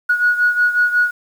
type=beating tone pair; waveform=sine; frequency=1455 / 1460.5 Hz; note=F#6 / F#6; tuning=-29 / -23 cents; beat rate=5.5 Hz; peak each=-13 / -18 dBFS; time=0.09-1.11 s; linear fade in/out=10 ms; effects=tanh soft clip ceiling -5 dBFS + 7-bit